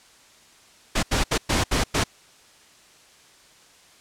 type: noise bursts at uneven times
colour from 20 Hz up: pink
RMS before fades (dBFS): -21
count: 6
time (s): 0.95-1.03 / 1.11-1.24 / 1.31-1.38 / 1.49-1.64 / 1.71-1.84 / 1.94-2.04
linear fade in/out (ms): 10
effects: white hiss -53 dBFS RMS until 4 s + low-pass 8000 Hz 12 dB/octave